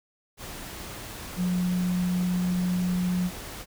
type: tone in noise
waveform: sine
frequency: 180 Hz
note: F#3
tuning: 47 cents flat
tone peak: -23 dBFS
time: 1.36-3.31 s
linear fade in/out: 50 ms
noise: pink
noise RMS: -39 dBFS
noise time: 0.37-3.66 s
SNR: +13 dB
effects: none